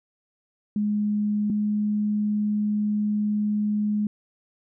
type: tone pair in turn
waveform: sine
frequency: 208.7 / 209.5 Hz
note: G#3 / G#3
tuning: +9 / +15 cents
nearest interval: unison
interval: 6 cents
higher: second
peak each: -21 dBFS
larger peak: neither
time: 0.76-1.5 / 1.5-4.07 s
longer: second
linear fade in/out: 2 ms
effects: none